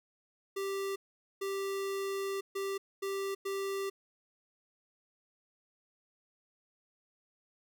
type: tone bursts at uneven times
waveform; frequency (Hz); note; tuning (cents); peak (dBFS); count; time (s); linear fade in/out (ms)
square; 392; G4; 0; -34; 5; 0.56-0.96 / 1.41-2.41 / 2.55-2.78 / 3.02-3.35 / 3.45-3.9; 10
effects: none